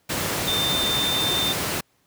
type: tone in noise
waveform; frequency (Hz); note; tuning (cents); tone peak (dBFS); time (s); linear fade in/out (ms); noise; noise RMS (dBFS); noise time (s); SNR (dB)
sine; 3594; A7; +36; -22; 0.47-1.53; 10; pink; -25; 0.09-1.81; 0
effects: pink hiss -65 dBFS RMS until 2.06 s + high-pass 100 Hz 12 dB/octave